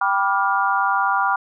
sine chord, G dominant seventh, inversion none, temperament just, 784 / 980 / 1176 / 1411.2 Hz, G5 / B5 / D6 / F6, 0 / -14 / +2 / +18 cents, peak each -22 dBFS, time 0.01-1.36 s, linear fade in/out 5 ms, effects none

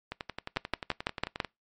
two click trains, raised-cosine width 0.3 ms, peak -11 / -19 dBFS, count 6 / 16, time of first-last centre 0.57-1.402 / 0.12-1.447 s, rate 6.01 / 11.3 Hz, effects noise-tail reverb RT60 0.2 s tail -23 dB re dry + MP3 48 kbps

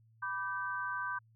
sine chord, G major, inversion first, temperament equal with one note detuned, 987.8 / 1174.7 / 1547.3 Hz, B5 / D6 / G6, 0 / 0 / -23 cents, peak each -40 / -40 / -37 dBFS, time 0.22-1.19 s, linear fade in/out 10 ms, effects added 112 Hz sine -62 dBFS peak until 1.35 s

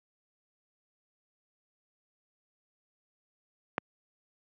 click, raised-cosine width 0.5 ms, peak -12 dBFS, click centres 3.781 s, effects high-pass 150 Hz 12 dB/octave

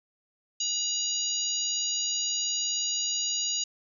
harmonic tone, 959 Hz, A#5, 49 cents sharp, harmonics 3 / 4 / 5 / 6 / 7, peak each -35 / -35 / -34 / -41 / -29 dBFS, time 0.6-3.64 s, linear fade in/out 5 ms, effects none

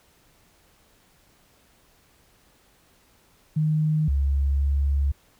sine tone with pitch steps, 154.5 / 69.4 / 70 Hz, D#3 / C#2 / C#2, -12 / +3 / +18 cents, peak -19 dBFS, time 3.56-5.12 s, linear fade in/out 10 ms, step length 520 ms, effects pink hiss -60 dBFS RMS until 5.39 s

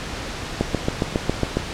click train, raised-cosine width 2 ms, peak -5 dBFS, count 8, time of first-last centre 0.61-1.57 s, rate 7.29 Hz, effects pink hiss -30 dBFS RMS until 1.73 s + low-pass 6000 Hz 12 dB/octave

